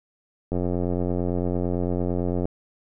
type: click train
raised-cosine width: 2 ms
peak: -13 dBFS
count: 173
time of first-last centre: 0.52-2.455 s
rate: 88.9 Hz
effects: none